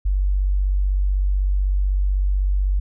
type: tone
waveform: sine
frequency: 47.99 Hz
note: G1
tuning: 36 cents flat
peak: -16 dBFS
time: 0.05-2.8 s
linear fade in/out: 10 ms
effects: none